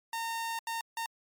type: tone bursts at uneven times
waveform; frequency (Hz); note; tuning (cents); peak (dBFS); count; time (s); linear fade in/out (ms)
sawtooth; 915; A#5; -32; -29; 3; 0.13-0.59 / 0.67-0.81 / 0.97-1.06; 2
effects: MP3 96 kbps